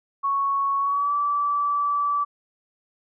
sine tone with pitch glide, 1108.7 to 1157.1 Hz, C#6 to D6, 0 to -26 cents, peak -20 dBFS, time 0.23-2.25 s, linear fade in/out 20 ms, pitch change +74 cents, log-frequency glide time 0.79-1.13 s, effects none

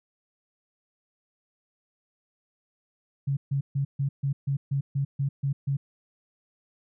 sine tone bursts, 138.59 Hz, C#3, in tune, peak -23 dBFS, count 11, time 3.27-5.77 s, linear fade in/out 10 ms, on 100 ms, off 140 ms, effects none

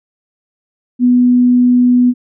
sine tone, 246.9 Hz, B3, in tune, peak -6 dBFS, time 0.99-2.14 s, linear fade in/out 50 ms, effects none

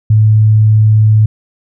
sine tone, 108.1 Hz, A2, 30 cents flat, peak -4 dBFS, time 0.1-1.26 s, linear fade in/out 5 ms, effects none

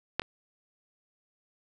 clicks, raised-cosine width 0.3 ms, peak -10 / -24 dBFS, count 2, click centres 0.196 / 0.219 s, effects none

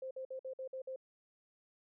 sine tone bursts, 523.3 Hz, C5, in tune, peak -40 dBFS, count 7, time 0.02-0.961 s, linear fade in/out 5 ms, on 89 ms, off 53 ms, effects none

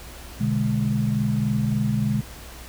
sine chord, G# diminished, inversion first, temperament equal, 123.47 / 146.83 / 207.7 Hz, B2 / D3 / G#3, 0 / 0 / 0 cents, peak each -24 / -26 / -23 dBFS, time 0.4-2.21 s, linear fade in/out 10 ms, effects added 60 Hz sine -41 dBFS peak until 2.68 s + pink hiss -42 dBFS RMS until 2.68 s

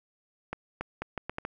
accelerating click train, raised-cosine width 0.5 ms, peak -18 dBFS, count 7, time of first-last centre 0.53-1.451 s, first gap 280 ms, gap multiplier 0.75, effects 10-bit

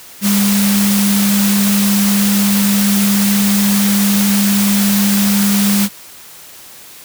sine tone in noise, 201.4 Hz, G3, 47 cents sharp, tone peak -11 dBFS, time 0.21-5.89 s, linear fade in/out 50 ms, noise white, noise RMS -18 dBFS, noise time 0.21-5.89 s, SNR +4 dB, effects white hiss -37 dBFS RMS until 7.04 s + high-pass 60 Hz 12 dB/octave

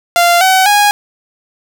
sawtooth tone with pitch steps, 693 / 755.7 / 824.1 Hz, F5 / F#5 / G#5, -14 / +36 / -14 cents, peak -3 dBFS, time 0.16-0.91 s, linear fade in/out 0 ms, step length 250 ms, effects none

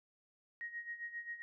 sine tone with tremolo, 1880 Hz, A#6, 14 cents sharp, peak -39 dBFS, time 0.61-1.42 s, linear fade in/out 0 ms, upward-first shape sine, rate 7.5 Hz, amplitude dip 75%, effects none

